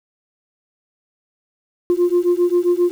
sine beating tone pair, 348.6 / 356.1 Hz, F4 / F4, -3 / +34 cents, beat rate 7.5 Hz, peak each -15 dBFS, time 1.9-2.91 s, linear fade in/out 0 ms, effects tanh soft clip ceiling -9 dBFS + 7-bit

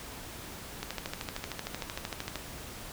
click train, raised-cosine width 0.2 ms, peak -17 dBFS, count 21, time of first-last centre 0.83-2.357 s, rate 13.1 Hz, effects pink hiss -44 dBFS RMS until 2.92 s

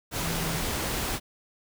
sine tone in noise, 165.1 Hz, E3, 3 cents sharp, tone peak -33 dBFS, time 0.2-0.65 s, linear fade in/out 50 ms, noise pink, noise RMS -30 dBFS, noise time 0.11-1.2 s, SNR -6 dB, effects none

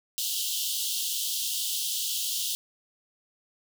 pink high-pass noise, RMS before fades -30 dBFS, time 0.18-2.55 s, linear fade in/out 0 ms, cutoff 2900 Hz, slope 96 dB/octave, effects none

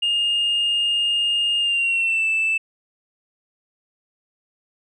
sine tone with pitch glide, 2832 to 2642 Hz, F7 to E7, +23 to +3 cents, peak -16 dBFS, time 0.02-2.58 s, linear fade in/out 10 ms, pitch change -120 cents, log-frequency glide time 1.59-2.27 s, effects tanh soft clip ceiling -15 dBFS

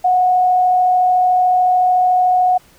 sine tone with frequency modulation, 731 Hz, F#5, 21 cents flat, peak -10 dBFS, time 0.04-2.58 s, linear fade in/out 10 ms, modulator 33.7 Hz, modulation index 0.26, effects pink hiss -49 dBFS RMS until 2.78 s

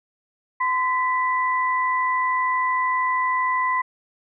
sine tone pair together, 1022.6 / 1975.5 Hz, C6 / B6, -40 / 0 cents, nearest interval major seventh, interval 1140 cents, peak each -20 / -25 dBFS, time 0.6-3.82 s, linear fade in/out 10 ms, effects none

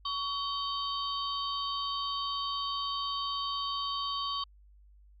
sine tone cluster, 1124 / 3111 / 3725 / 4560 Hz, C#6 / G7 / A#7 / C#8, +24 / -14 / -2 / +48 cents, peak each -34 / -37 / -40 / -40 dBFS, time 0.05-4.44 s, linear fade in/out 5 ms, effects added 50 Hz sine -55 dBFS peak until 5.2 s

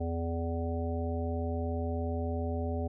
harmonic tone, 83.5 Hz, E2, 23 cents sharp, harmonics 1 / 3 / 5 / 7 / 9, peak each -32 / -37 / -39 / -40 / -42 dBFS, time 0-2.88 s, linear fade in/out 10 ms, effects none

